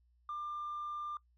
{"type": "tone with tanh clipping", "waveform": "triangle", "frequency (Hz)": 1194, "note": "D6", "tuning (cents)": 28, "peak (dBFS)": -38, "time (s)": [0.29, 1.17], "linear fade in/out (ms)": 2, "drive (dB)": 5, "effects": ["noise-tail reverb RT60 0.1 s tail -22 dB re dry", "added 60 Hz sine -67 dBFS peak until 1.37 s"]}